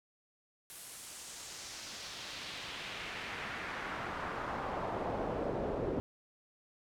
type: noise with band-pass filter sweep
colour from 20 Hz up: brown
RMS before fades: -40 dBFS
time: 0.7-6 s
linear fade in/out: 0 ms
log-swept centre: 11000 to 430 Hz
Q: 1.4
effects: none